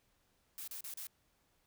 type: noise bursts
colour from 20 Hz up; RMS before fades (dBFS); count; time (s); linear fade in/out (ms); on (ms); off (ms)
blue; -45; 4; 0.58-1.069; 0; 96; 35
effects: pink hiss -75 dBFS RMS until 1.66 s